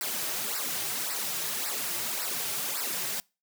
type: noise with flanger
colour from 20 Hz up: white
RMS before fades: -32 dBFS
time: 0.01-3.2 s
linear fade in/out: 0 ms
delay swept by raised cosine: 0.3 to 4.1 ms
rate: 1.8 Hz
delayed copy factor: -0.8
effects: noise-tail reverb RT60 0.3 s tail -26 dB re dry + high-pass 150 Hz 12 dB/octave